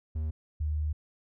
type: tone pair in turn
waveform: triangle / sine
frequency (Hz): 77.78 / 75.96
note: D#2 / D#2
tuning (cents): 0 / -41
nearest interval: unison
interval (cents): 41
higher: first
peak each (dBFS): -27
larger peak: neither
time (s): 0.15-0.31 / 0.6-0.93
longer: second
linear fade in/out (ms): 10
effects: none